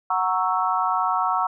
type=chord; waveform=sine; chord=F# dominant seventh; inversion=none; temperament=equal; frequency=740 / 932.3 / 1108.7 / 1318.5 Hz; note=F#5 / A#5 / C#6 / E6; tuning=0 / 0 / 0 / 0 cents; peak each=-25 dBFS; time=0.1-1.47 s; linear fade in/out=5 ms; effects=none